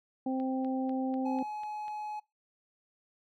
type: harmonic tone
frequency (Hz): 261.6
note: C4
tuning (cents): 0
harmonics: 1 / 2 / 3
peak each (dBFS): -30 / -39 / -38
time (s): 0.26-1.43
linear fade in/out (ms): 5
type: click train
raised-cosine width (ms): 0.3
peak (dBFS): -37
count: 7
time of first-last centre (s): 0.4-1.881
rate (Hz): 4.05
type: tone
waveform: triangle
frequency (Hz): 846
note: G#5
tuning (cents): +32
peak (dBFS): -34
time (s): 1.25-2.2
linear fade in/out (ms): 10
effects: noise-tail reverb RT60 0.2 s tail -22 dB re dry